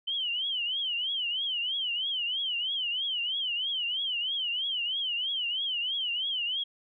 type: tone with vibrato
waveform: sine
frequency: 3039 Hz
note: F#7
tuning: 46 cents sharp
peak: -28 dBFS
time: 0.07-6.64 s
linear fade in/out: 10 ms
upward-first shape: triangle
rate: 3.1 Hz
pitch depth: 180 cents each way
effects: none